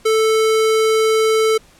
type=tone; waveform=square; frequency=440 Hz; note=A4; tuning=in tune; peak=-13 dBFS; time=0.05-1.58 s; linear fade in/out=10 ms; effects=pink hiss -49 dBFS RMS until 1.79 s + low-pass 11000 Hz 12 dB/octave